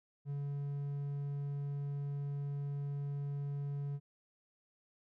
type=tone; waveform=triangle; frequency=142.1 Hz; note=C#3; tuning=43 cents sharp; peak=-34 dBFS; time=0.25-4 s; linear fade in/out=50 ms; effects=none